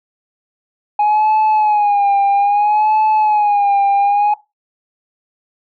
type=tone with vibrato; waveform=sine; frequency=830.6 Hz; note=G#5; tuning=in tune; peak=-8 dBFS; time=0.99-4.34 s; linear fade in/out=5 ms; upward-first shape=sine; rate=0.61 Hz; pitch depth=70 cents each way; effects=noise-tail reverb RT60 0.2 s tail -17 dB re dry + tanh soft clip ceiling -9 dBFS